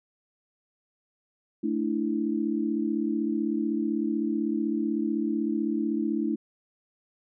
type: chord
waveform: sine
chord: A suspended fourth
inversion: none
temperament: equal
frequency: 220 / 293.7 / 329.6 Hz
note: A3 / D4 / E4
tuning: 0 / 0 / 0 cents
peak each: -29 dBFS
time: 1.63-6.36 s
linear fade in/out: 10 ms
effects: none